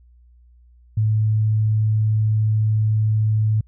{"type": "tone", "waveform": "sine", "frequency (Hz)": 108.3, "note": "A2", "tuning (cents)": -27, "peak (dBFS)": -15, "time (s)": [0.97, 3.61], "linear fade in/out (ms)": 5, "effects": ["added 60 Hz sine -48 dBFS peak until 3.67 s"]}